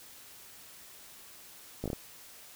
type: slowing click train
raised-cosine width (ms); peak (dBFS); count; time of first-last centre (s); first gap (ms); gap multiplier
2; -21; 5; 1.84-1.931; 17; 1.2
effects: white hiss -52 dBFS RMS until 2.55 s